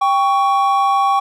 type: tone pair together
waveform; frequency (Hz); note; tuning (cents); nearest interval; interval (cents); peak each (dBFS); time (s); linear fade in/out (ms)
triangle; 790 / 1117.2; G5 / C#6; +13 / +13; tritone; 600; -13; 0.01-1.2; 10
effects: none